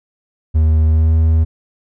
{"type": "tone with pitch glide", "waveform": "triangle", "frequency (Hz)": [78.6, 80.25], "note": ["D#2", "E2"], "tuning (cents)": [18, -46], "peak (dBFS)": -7, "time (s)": [0.54, 1.45], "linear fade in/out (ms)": 20, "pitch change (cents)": 36, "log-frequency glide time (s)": [0.87, 1.14], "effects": []}